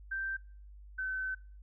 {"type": "tone pair in turn", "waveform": "sine", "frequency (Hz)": [1565, 1525.7], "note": ["G6", "G6"], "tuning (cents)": [-3, -47], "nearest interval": "unison", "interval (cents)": 44, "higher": "first", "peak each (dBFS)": [-33, -33], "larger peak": "neither", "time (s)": [[0.11, 0.37], [0.98, 1.35]], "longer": "second", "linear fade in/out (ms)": 10, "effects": ["noise-tail reverb RT60 0.4 s tail -21 dB re dry", "added 50 Hz sine -49 dBFS peak until 1.62 s"]}